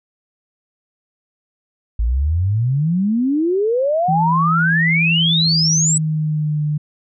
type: exponential sweep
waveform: sine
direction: up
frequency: 53 to 8030 Hz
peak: -14 dBFS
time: 1.99-5.98 s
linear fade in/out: 5 ms
type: tone with pitch glide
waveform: sine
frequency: 164.4 to 149.89 Hz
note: E3 to D3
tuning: -4 to +36 cents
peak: -16 dBFS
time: 4.08-6.78 s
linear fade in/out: 10 ms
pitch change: -160 cents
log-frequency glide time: 5.33-6.63 s
effects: none